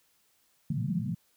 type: band-pass noise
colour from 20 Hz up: white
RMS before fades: -31 dBFS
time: 0.7-1.15 s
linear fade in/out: 5 ms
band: 110 to 220 Hz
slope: 96 dB/octave
effects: white hiss -69 dBFS RMS until 1.36 s